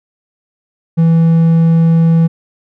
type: tone with hard clipping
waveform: triangle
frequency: 164.81 Hz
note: E3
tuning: in tune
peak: -7 dBFS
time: 0.97-2.28 s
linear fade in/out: 20 ms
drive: 6 dB
effects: none